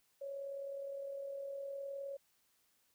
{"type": "tone with amplitude modulation", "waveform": "sine", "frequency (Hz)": 554.4, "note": "C#5", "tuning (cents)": 0, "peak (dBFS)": -39, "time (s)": [0.21, 2.17], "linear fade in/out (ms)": 10, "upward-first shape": "sine", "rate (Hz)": 39.5, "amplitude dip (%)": 40, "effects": ["white hiss -75 dBFS RMS until 2.94 s"]}